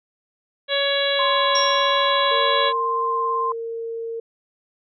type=harmonic tone; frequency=560 Hz; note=C#5; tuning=18 cents sharp; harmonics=1 / 2 / 3 / 4 / 5 / 6 / 7; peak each=-22 / -32 / -26 / -30 / -31 / -25 / -26 dBFS; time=0.68-2.73 s; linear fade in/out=50 ms
type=tone with vibrato; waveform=sine; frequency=1046.5 Hz; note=C6; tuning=in tune; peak=-20 dBFS; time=1.19-3.52 s; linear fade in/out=2 ms; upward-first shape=triangle; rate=18 Hz; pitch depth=18 cents each way
type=tone with exponential decay; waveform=sine; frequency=5588 Hz; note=F8; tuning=in tune; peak=-19 dBFS; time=1.55-2.11 s; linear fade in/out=5 ms; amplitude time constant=120 ms
type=tone with pitch glide; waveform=sine; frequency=461.7 to 457.7 Hz; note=A#4 to A#4; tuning=-17 to -32 cents; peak=-26 dBFS; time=2.31-4.2 s; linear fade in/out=5 ms; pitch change=-15 cents; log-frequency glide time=2.68-3.95 s
effects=none